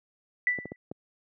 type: tone with exponential decay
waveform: sine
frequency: 1975.5 Hz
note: B6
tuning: in tune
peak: -19 dBFS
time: 0.47-0.76 s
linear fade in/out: 1 ms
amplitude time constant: 61 ms
type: clicks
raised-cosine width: 2 ms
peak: -22 dBFS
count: 4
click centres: 0.587 / 0.656 / 0.719 / 0.915 s
effects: high-pass 150 Hz 12 dB/octave